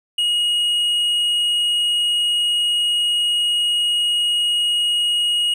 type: tone with tanh clipping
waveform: sine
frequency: 2885 Hz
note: F#7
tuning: 44 cents flat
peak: -17 dBFS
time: 0.18-5.54 s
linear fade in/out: 5 ms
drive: 6 dB
effects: none